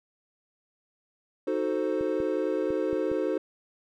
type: chord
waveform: triangle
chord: D# diminished seventh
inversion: none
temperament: equal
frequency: 311.1 / 370 / 440 / 523.3 Hz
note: D#4 / F#4 / A4 / C5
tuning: 0 / 0 / 0 / 0 cents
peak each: -29 dBFS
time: 1.47-3.38 s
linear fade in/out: 5 ms
type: clicks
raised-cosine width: 3 ms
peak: -27 dBFS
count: 5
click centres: 2.01 / 2.203 / 2.705 / 2.93 / 3.116 s
effects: none